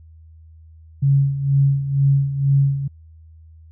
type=tone with tremolo; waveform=sine; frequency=138.59 Hz; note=C#3; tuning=in tune; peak=-11 dBFS; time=1.02-2.88 s; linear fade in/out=10 ms; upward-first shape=sine; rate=2.1 Hz; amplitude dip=70%; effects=added 80 Hz sine -42 dBFS peak until 3.71 s